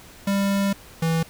square tone pair in turn, 198.2 / 163.64 Hz, G3 / E3, +19 / -12 cents, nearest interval minor third, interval 331 cents, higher first, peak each -20 dBFS, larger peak neither, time 0.27-0.73 / 1.02-1.23 s, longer first, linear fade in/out 5 ms, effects pink hiss -46 dBFS RMS until 1.29 s

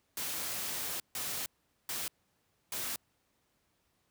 white noise bursts at uneven times, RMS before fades -37 dBFS, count 4, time 0.17-1 / 1.15-1.46 / 1.89-2.08 / 2.72-2.96 s, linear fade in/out 2 ms, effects pink hiss -75 dBFS RMS until 4.1 s + high-pass 60 Hz 12 dB/octave

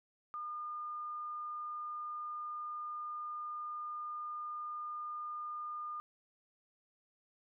sine tone, 1213 Hz, D#6, 44 cents flat, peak -39 dBFS, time 0.34-6 s, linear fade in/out 0 ms, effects none

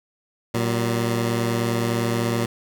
15% pulse tone pair together, 116.79 / 190 Hz, A#2 / F#3, +4 / +46 cents, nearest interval minor sixth, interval 842 cents, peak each -15 / -22 dBFS, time 0.54-2.46 s, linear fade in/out 5 ms, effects none

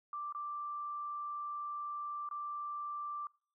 sine tone with dropouts, 1176 Hz, D6, 2 cents sharp, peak -38 dBFS, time 0.13-3.27 s, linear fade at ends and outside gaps 2 ms, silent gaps 0.325-0.348 / 2.289-2.311 s, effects noise-tail reverb RT60 0.5 s tail -26 dB re dry

